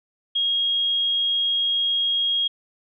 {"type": "tone", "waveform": "sine", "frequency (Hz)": 3271, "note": "G#7", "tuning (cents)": -27, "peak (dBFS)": -19, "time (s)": [0.35, 2.48], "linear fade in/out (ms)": 10, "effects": []}